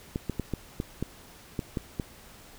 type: clicks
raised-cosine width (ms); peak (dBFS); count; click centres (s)
3; -16; 9; 0.159 / 0.297 / 0.397 / 0.537 / 0.801 / 1.026 / 1.592 / 1.772 / 1.998
effects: pink hiss -51 dBFS RMS until 2.58 s